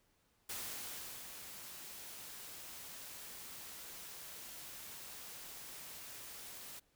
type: noise with ADSR envelope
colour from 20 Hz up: white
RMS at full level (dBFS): -43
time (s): 0.49-6.8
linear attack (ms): 6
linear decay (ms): 770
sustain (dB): -7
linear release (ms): 12
effects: pink hiss -75 dBFS RMS until 6.95 s